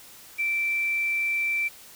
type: tone with quantisation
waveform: sine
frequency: 2338 Hz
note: D7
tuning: 8 cents flat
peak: -23 dBFS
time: 0.38-1.69 s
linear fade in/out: 20 ms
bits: 8
effects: white hiss -48 dBFS RMS until 1.95 s